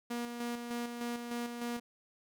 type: tone with tremolo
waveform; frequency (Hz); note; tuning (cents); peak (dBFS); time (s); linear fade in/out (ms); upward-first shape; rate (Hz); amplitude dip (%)
sawtooth; 238.5; A#3; +40; -31; 0.1-1.8; 10; square; 3.3; 45
effects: none